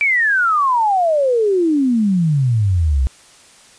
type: exponential sweep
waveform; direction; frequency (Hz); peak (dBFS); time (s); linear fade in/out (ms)
sine; down; 2349 to 61.74; -12; 0.01-3.07; 0
effects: white hiss -46 dBFS RMS until 3.78 s + resampled to 22050 Hz